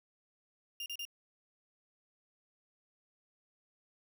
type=tone bursts; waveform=35% pulse; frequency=2806 Hz; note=F7; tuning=8 cents sharp; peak=-37 dBFS; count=3; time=0.8-1.052 s; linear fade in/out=2 ms; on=60 ms; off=36 ms; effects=none